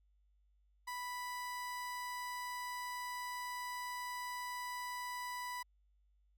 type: tone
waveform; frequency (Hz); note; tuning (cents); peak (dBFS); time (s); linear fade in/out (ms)
30% pulse; 987.8; B5; 0; -38; 0.87-5.63; 10
effects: added 50 Hz sine -69 dBFS peak until 6.37 s